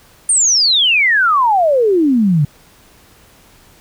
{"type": "exponential sweep", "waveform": "sine", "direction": "down", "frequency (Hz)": [9190, 138.59], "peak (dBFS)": -9, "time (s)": [0.29, 2.45], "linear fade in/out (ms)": 5, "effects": ["pink hiss -47 dBFS RMS until 3.8 s"]}